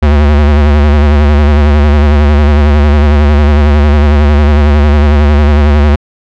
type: tone with vibrato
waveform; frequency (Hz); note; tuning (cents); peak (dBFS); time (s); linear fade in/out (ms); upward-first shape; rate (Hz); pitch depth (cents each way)
square; 73.42; D2; 0; -4; 0.02-5.96; 10; sine; 11; 63
effects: low-pass 3000 Hz 12 dB/octave